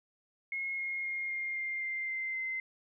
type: tone with pitch steps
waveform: sine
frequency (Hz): 2162 / 2148 / 2135 / 2121 / 2108 / 2094 / 2081 / 2068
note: C#7 / C7 / C7 / C7 / C7 / C7 / C7 / C7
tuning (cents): -44 / +45 / +34 / +23 / +12 / +1 / -10 / -21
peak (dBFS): -33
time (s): 0.52-2.6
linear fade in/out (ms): 2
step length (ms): 260
effects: none